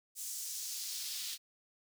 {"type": "noise with high-pass filter sweep", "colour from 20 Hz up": "pink", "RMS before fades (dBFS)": -41, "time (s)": [0.15, 1.38], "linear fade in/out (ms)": 50, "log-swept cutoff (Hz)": [7300, 3700], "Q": 1.6, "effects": []}